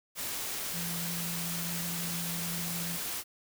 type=tone in noise; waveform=sine; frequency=170.7 Hz; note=F3; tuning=39 cents flat; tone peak=-37 dBFS; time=0.72-2.99 s; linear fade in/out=50 ms; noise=white; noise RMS=-36 dBFS; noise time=0.15-3.24 s; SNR=-4 dB; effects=none